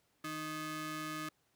sawtooth ring-modulated tone, 466.2 Hz, A#4, in tune, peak -32 dBFS, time 0.24-1.29 s, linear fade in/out 5 ms, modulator 775 Hz, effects pink hiss -75 dBFS RMS until 1.55 s + high-pass 80 Hz 12 dB/octave

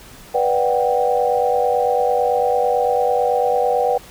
sine chord, G major seventh, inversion first, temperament just, 490 / 588 / 735 / 784 Hz, B4 / D5 / F#5 / G5, -14 / +2 / -12 / 0 cents, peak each -18 / -23 / -21 / -20 dBFS, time 0.34-3.98 s, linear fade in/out 10 ms, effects pink hiss -42 dBFS RMS until 4.1 s

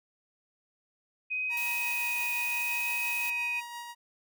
sine tone with vibrato, 2508 Hz, D#7, 13 cents sharp, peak -29 dBFS, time 1.3-3.61 s, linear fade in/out 20 ms, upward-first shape sine, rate 0.73 Hz, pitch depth 10 cents each way
sawtooth tone with tremolo, 950 Hz, A#5, 33 cents sharp, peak -34 dBFS, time 1.49-3.95 s, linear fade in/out 50 ms, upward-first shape sine, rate 5.8 Hz, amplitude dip 35%
blue noise, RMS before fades -39 dBFS, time 1.57-3.3 s, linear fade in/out 2 ms
effects none

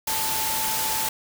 sine tone in noise, 880 Hz, A5, in tune, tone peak -30 dBFS, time 0.07-1.09 s, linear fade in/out 5 ms, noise white, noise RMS -26 dBFS, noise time 0.07-1.09 s, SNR -7 dB, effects none

